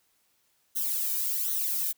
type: noise with flanger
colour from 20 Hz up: violet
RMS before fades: -29 dBFS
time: 0.75-1.93 s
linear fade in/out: 20 ms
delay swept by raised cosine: 0.4 to 1.5 ms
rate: 1.3 Hz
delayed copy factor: -0.7
effects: white hiss -70 dBFS RMS until 1.97 s